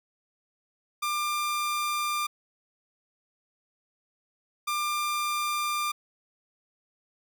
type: tone pair in turn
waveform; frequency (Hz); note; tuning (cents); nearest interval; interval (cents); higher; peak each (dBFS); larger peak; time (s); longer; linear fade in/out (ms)
sawtooth; 1194 / 1194; D6 / D6; +28 / +28; unison; 0; neither; -23; neither; 1.02-2.27 / 4.67-5.92; neither; 10
effects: none